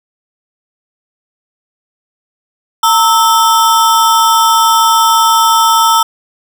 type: ring-modulated tone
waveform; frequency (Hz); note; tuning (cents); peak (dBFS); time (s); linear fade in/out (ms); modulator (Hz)
square; 1108.7; C#6; 0; -4; 2.83-6.03; 5; 197
effects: none